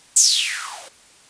violet noise with band-pass filter sweep, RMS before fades -19 dBFS, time 0.16-0.89 s, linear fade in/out 10 ms, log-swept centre 7700 to 480 Hz, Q 7, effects white hiss -50 dBFS RMS until 1.29 s + resampled to 22050 Hz

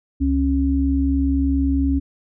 sine tone pair together, 69.3 / 273.6 Hz, C#2 / C#4, 0 / -23 cents, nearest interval 2 octaves, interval 2377 cents, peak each -19 / -18 dBFS, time 0.2-2 s, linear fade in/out 20 ms, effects none

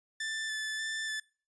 sawtooth tone with vibrato, 1757 Hz, A6, 3 cents flat, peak -30 dBFS, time 0.2-1.2 s, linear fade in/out 5 ms, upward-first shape square, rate 1.7 Hz, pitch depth 12 cents each way, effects noise-tail reverb RT60 0.4 s tail -24 dB re dry + resampled to 22050 Hz

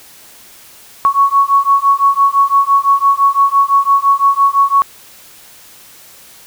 sine beating tone pair, 1108.7 / 1114.6 Hz, C#6 / C#6, 0 / +9 cents, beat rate 5.9 Hz, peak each -11 dBFS, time 1.05-4.82 s, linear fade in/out 0 ms, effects white hiss -40 dBFS RMS until 6.46 s

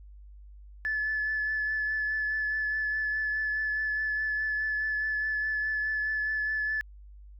sine tone with vibrato, 1730 Hz, A6, 30 cents flat, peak -26 dBFS, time 0.85-6.81 s, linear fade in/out 0 ms, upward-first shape triangle, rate 4.8 Hz, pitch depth 17 cents each way, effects tanh soft clip ceiling -22 dBFS + added 50 Hz sine -46 dBFS peak until 7.39 s

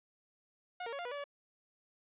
sawtooth tone with pitch steps, 721 / 463.6 / 559 / 700 / 489.2 / 575 / 570 Hz, F#5 / A#4 / C#5 / F5 / B4 / D5 / C#5, -45 / -10 / +14 / +4 / -16 / -37 / +48 cents, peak -35 dBFS, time 0.8-1.241 s, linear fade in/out 5 ms, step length 63 ms, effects resampled to 8000 Hz

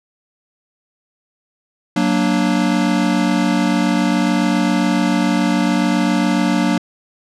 square chord, Gb augmented, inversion none, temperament equal with one note detuned, 185.96 / 233.1 / 293.7 Hz, Gb3 / Bb3 / D4, +9 / 0 / 0 cents, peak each -19 dBFS, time 1.96-6.78 s, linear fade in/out 5 ms, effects low-pass 7000 Hz 12 dB/octave

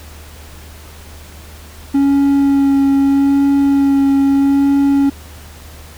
triangle tone with vibrato, 277.2 Hz, C#4, in tune, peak -7 dBFS, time 1.94-5.1 s, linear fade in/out 10 ms, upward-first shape sine, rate 0.79 Hz, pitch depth 13 cents each way, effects added 76 Hz sine -35 dBFS peak until 5.97 s + pink hiss -39 dBFS RMS until 5.97 s

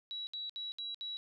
sine tone bursts, 3900 Hz, B7, 23 cents flat, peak -38 dBFS, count 5, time 0.11-1.17 s, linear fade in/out 0 ms, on 160 ms, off 65 ms, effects none

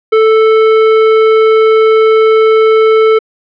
triangle tone with hard clipping, 440 Hz, A4, in tune, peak -6 dBFS, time 0.12-3.19 s, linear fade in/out 10 ms, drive 17 dB, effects low-pass 3000 Hz 12 dB/octave

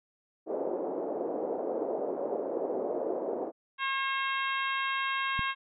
pink band-pass noise, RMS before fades -33 dBFS, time 0.46-3.52 s, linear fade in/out 50 ms, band 360 to 620 Hz, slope 24 dB/octave
harmonic tone, 539 Hz, C#5, 49 cents flat, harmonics 2 / 3 / 4 / 5 / 6 / 7, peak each -32 / -34 / -37 / -37 / -40 / -43 dBFS, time 3.78-5.55 s, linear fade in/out 50 ms
click, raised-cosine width 5 ms, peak -23 dBFS, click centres 5.393 s
effects none

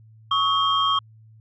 sine tone cluster, 1112 / 1283 / 3205 Hz, C#6 / E6 / G7, +5 / -47 / +38 cents, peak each -20 / -25 / -22 dBFS, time 0.31-0.99 s, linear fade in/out 5 ms, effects tanh soft clip ceiling -9 dBFS + added 110 Hz sine -47 dBFS peak until 1.4 s

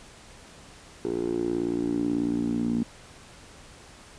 10% pulse tone with band-pass filter sweep, 58.27 Hz, A#1, in tune, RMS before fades -27 dBFS, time 1.05-2.83 s, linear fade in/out 0 ms, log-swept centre 390 to 240 Hz, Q 5.5, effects pink hiss -49 dBFS RMS until 4.18 s + resampled to 22050 Hz

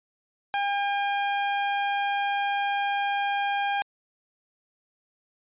sawtooth tone, 805 Hz, G5, 46 cents sharp, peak -20 dBFS, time 0.54-3.82 s, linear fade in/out 0 ms, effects resampled to 8000 Hz

